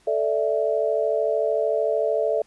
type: chord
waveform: sine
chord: A suspended fourth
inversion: none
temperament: just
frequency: 440 / 586.7 / 660 Hz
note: A4 / D5 / E5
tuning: 0 / -2 / +2 cents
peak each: -24 dBFS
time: 0.07-2.42 s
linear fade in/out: 5 ms
effects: pink hiss -59 dBFS RMS until 2.46 s + resampled to 24000 Hz